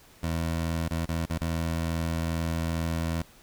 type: tone with dropouts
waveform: 20% pulse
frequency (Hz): 82.41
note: E2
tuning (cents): 0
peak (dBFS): -22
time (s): 0.23-3.22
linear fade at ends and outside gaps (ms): 5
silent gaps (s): 0.884-0.908 / 1.057-1.089 / 1.255-1.298 / 1.381-1.409
effects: pink hiss -55 dBFS RMS until 3.42 s